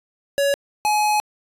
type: tone pair in turn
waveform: square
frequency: 562 / 844 Hz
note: C#5 / G#5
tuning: +24 / +28 cents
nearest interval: perfect fifth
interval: 704 cents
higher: second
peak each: -17 dBFS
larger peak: neither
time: 0.38-0.54 / 0.85-1.2 s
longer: second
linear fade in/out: 0 ms
effects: resampled to 32000 Hz